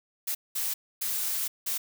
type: noise bursts at uneven times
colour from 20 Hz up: blue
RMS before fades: -30 dBFS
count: 4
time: 0.27-0.35 / 0.55-0.74 / 1.01-1.48 / 1.66-1.78 s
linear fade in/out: 10 ms
effects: none